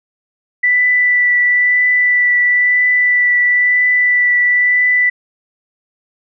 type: tone with vibrato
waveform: sine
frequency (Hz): 1975.5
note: B6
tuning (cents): 0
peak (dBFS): -9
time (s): 0.63-5.1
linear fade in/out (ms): 10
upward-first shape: triangle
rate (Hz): 1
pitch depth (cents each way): 13
effects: none